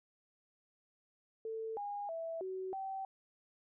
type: tone with pitch steps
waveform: sine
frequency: 445.3 / 816 / 658 / 376.1 / 772 Hz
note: A4 / G#5 / E5 / F#4 / G5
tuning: +21 / -31 / -3 / +28 / -27 cents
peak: -38 dBFS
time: 1.45-3.05 s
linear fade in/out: 2 ms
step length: 320 ms
effects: none